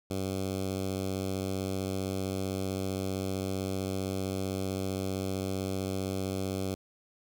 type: tone with notch filter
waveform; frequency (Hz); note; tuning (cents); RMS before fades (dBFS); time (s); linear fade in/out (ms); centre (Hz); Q
10% pulse; 95.5; G2; -45; -33; 0.1-6.75; 10; 1700; 0.82
effects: none